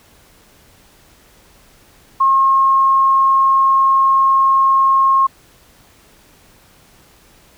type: tone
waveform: sine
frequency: 1077 Hz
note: C6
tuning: 50 cents sharp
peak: -9 dBFS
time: 2.2-5.27 s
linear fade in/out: 10 ms
effects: pink hiss -49 dBFS RMS until 7.57 s